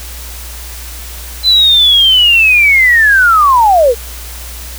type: linear sweep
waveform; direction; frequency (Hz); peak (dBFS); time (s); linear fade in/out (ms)
sine; down; 4063 to 438.6; -4; 1.43-3.95; 50
effects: added 60 Hz sine -26 dBFS peak until 4.78 s + white hiss -29 dBFS RMS until 4.78 s